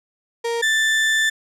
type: tone pair in turn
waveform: 35% pulse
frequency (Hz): 466.2 / 1766.8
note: A#4 / A6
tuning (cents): 0 / +7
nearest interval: octave + major seventh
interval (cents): 2307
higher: second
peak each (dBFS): -19 / -14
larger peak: second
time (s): 0.44-0.62 / 0.62-1.3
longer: second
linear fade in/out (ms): 10
effects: low-pass 9000 Hz 12 dB/octave